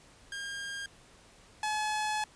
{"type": "tone pair in turn", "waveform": "sawtooth", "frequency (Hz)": [1611, 853.4], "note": ["G6", "G#5"], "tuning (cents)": [47, 47], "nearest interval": "major seventh", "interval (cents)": 1100, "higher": "first", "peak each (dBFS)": [-33, -26], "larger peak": "second", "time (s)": [[0.32, 0.86], [1.63, 2.24]], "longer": "second", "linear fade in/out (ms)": 2, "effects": ["pink hiss -58 dBFS RMS until 2.35 s", "resampled to 22050 Hz"]}